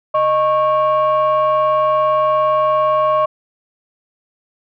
sine tone pair together, 617.4 / 1100 Hz, D#5 / C#6, -14 / -14 cents, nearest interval minor seventh, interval 1000 cents, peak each -13 dBFS, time 0.14-3.26 s, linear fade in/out 10 ms, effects tanh soft clip ceiling -8 dBFS

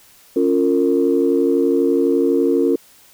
sine chord, Bb minor, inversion first, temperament equal with one note detuned, 277.2 / 349.2 / 457.4 Hz, Db4 / F4 / Bb4, 0 / 0 / -33 cents, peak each -17 dBFS, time 0.36-2.76 s, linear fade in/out 5 ms, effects tanh soft clip ceiling -4 dBFS + white hiss -49 dBFS RMS until 3.13 s

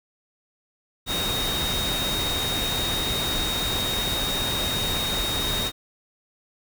sine tone in noise, 3729 Hz, A#7, in tune, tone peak -26 dBFS, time 1.06-5.72 s, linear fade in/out 50 ms, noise pink, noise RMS -28 dBFS, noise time 1.06-5.72 s, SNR -1 dB, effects none

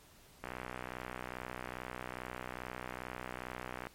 click train, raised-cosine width 0.5 ms, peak -25 dBFS, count 215, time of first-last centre 0.44-3.869 s, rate 62.4 Hz, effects pink hiss -61 dBFS RMS until 3.94 s + MP3 64 kbps

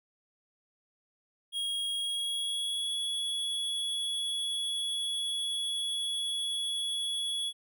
square tone with pitch glide, 3285 to 3373 Hz, G#7 to G#7, -20 to +26 cents, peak -31 dBFS, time 1.52-7.53 s, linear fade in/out 50 ms, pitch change +46 cents, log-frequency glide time 1.96-2.92 s, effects none

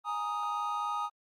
triangle chord, Ab suspended second, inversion none, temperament just, 830.6 / 934.4 / 1245.9 Hz, Ab5 / Bb5 / Eb6, 0 / +4 / +2 cents, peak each -35 / -36 / -31 dBFS, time 0.04-1.1 s, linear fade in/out 50 ms, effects Opus 32 kbps

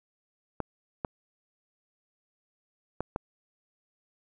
clicks, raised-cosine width 1 ms, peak -16 dBFS, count 4, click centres 0.603 / 1.048 / 3.006 / 3.161 s, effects none

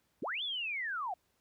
sine linear two-way sweep, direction up then down, 154.8 to 3548 to 680 Hz, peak -34 dBFS, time 0.22-1.14 s, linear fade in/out 5 ms, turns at 0.43 s, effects pink hiss -75 dBFS RMS until 1.4 s + high-pass 60 Hz 12 dB/octave

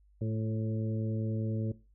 harmonic tone with a mistuned harmonic, 110 Hz, A2, in tune, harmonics 1 / 2 / 3 / 4 / 5, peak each -31 / -37 / -41 / -43 / -45 dBFS, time 0.21-1.72 s, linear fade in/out 5 ms, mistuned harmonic 3, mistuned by +26 cents, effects noise-tail reverb RT60 0.3 s tail -18 dB re dry + added 50 Hz sine -60 dBFS peak until 1.94 s

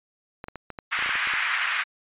clicks, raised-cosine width 0.5 ms, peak -21 dBFS, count 12, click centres 0.441 / 0.484 / 0.557 / 0.703 / 0.788 / 0.99 / 1.025 / 1.061 / 1.092 / 1.155 / 1.273 / 1.337 s
pink band-pass noise, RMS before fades -26 dBFS, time 0.91-1.84 s, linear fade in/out 20 ms, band 1400 to 2600 Hz, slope 24 dB/octave
effects resampled to 8000 Hz

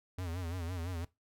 square tone with vibrato, 87.31 Hz, F2, in tune, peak -37 dBFS, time 0.18-1.05 s, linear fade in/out 5 ms, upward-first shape sine, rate 5.9 Hz, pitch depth 110 cents each way, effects noise-tail reverb RT60 0.2 s tail -19 dB re dry

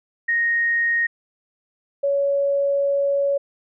sine tone pair in turn, 1864.7 / 560.7 Hz, A#6 / C#5, 0 / +20 cents, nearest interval octave + major sixth, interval 2080 cents, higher first, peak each -17 dBFS, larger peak neither, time 0.28-1.07 / 2.03-3.38 s, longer second, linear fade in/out 10 ms, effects none

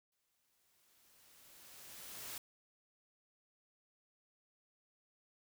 white noise with exponential growth, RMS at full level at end -45 dBFS, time 0.12-2.38 s, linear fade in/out 2 ms, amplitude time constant 490 ms, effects none

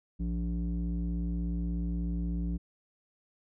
square tone with low-pass filter, 58.27 Hz, A#1, in tune, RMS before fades -32 dBFS, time 0.19-2.58 s, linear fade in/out 20 ms, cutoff 230 Hz, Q 8.9, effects none

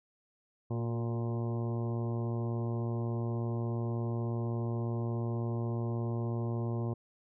harmonic tone with a mistuned harmonic, 116.54 Hz, A#2, in tune, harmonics 1 / 2 / 3 / 4 / 5 / 6 / 7 / 8 / 9, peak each -32 / -39 / -40 / -46 / -47 / -50 / -52 / -53 / -52 dBFS, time 0.7-6.94 s, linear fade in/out 10 ms, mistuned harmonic 3, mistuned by +27 cents, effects none

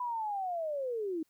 sine linear sweep, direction down, 1000 to 306.5 Hz, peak -32 dBFS, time 0-1.23 s, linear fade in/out 5 ms, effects white hiss -75 dBFS RMS until 1.29 s

